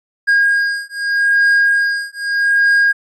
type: beating tone pair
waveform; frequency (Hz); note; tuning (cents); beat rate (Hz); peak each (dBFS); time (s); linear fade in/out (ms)
triangle; 1627 / 1627.81; G#6 / G#6; -36 / -35; 0.81; -13; 0.27-2.93; 20
effects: resampled to 24000 Hz